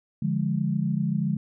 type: chord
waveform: sine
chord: D diminished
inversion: none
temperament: equal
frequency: 146.83 / 174.61 / 207.7 Hz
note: D3 / F3 / Ab3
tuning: 0 / 0 / 0 cents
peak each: -27 dBFS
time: 0.22-1.37 s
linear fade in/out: 5 ms
effects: none